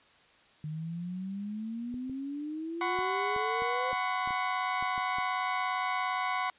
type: exponential sweep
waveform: sine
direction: up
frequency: 150.8 to 520 Hz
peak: -34 dBFS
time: 0.64-3.92 s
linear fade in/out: 2 ms
type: clicks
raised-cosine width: 3 ms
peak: -33 dBFS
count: 11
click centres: 1.942 / 2.097 / 2.989 / 3.363 / 3.621 / 3.93 / 4.275 / 4.307 / 4.826 / 4.979 / 5.185 s
type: chord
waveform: 30% pulse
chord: F# suspended fourth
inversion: none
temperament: equal with one note detuned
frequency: 740 / 1011.4 / 1108.7 Hz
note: F#5 / B5 / C#6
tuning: 0 / +41 / 0 cents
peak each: -31 dBFS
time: 2.81-6.5 s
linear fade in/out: 2 ms
effects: white hiss -61 dBFS RMS until 6.58 s + resampled to 8000 Hz